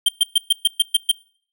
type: tone bursts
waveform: square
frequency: 3163 Hz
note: G7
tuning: 15 cents sharp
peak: -12 dBFS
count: 8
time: 0.06-1.116 s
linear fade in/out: 5 ms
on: 27 ms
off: 120 ms
effects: noise-tail reverb RT60 0.5 s tail -23 dB re dry

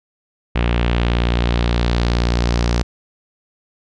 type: tone with low-pass filter sweep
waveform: sawtooth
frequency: 59 Hz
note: A#1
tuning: 22 cents sharp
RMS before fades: -17 dBFS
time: 0.55-2.83 s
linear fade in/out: 10 ms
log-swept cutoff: 2800 to 5500 Hz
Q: 2.1
effects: none

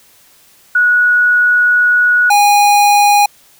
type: tone pair in turn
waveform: sine / square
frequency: 1462 / 820.5 Hz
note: F#6 / G#5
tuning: -21 / -21 cents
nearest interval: minor seventh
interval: 1000 cents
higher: first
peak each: -7 dBFS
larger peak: neither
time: 0.75-2.3 / 2.3-3.26 s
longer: first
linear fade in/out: 5 ms
effects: white hiss -47 dBFS RMS until 3.59 s

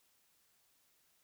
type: silence
effects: white hiss -73 dBFS RMS until 1.23 s

